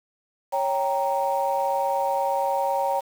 sine chord, G diminished, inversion second, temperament equal, 554.4 / 784 / 932.3 Hz, Db5 / G5 / Bb5, 0 / 0 / 0 cents, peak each -25 dBFS, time 0.52-3.01 s, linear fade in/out 20 ms, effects tanh soft clip ceiling -13 dBFS + 7-bit

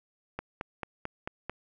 click train, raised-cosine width 0.5 ms, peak -19 dBFS, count 6, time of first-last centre 0.39-1.496 s, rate 4.52 Hz, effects none

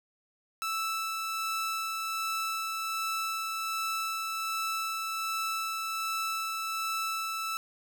sawtooth tone with tremolo, 1318.5 Hz, E6, in tune, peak -26 dBFS, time 0.62-7.57 s, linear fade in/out 0 ms, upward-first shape sine, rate 1.3 Hz, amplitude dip 25%, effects none

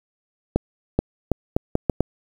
accelerating click train, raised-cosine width 2 ms, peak -4 dBFS, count 7, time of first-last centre 0.56-2.006 s, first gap 430 ms, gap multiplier 0.76, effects 7-bit

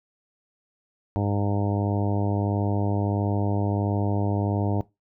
harmonic tone, 101.5 Hz, G#2, 39 cents flat, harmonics 1 / 2 / 3 / 4 / 5 / 6 / 7 / 8 / 9, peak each -24 / -30 / -30 / -35 / -37 / -36 / -36 / -39 / -37 dBFS, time 1.16-4.81 s, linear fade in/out 0 ms, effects noise-tail reverb RT60 0.2 s tail -19 dB re dry

